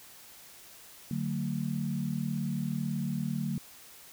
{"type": "chord", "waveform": "sine", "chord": "D major", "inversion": "none", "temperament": "equal with one note detuned", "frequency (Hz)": [146.83, 185, 225], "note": ["D3", "F#3", "A3"], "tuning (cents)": [0, 0, 39], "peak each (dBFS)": -34, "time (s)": [1.11, 3.58], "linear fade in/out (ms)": 2, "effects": ["white hiss -52 dBFS RMS until 4.12 s"]}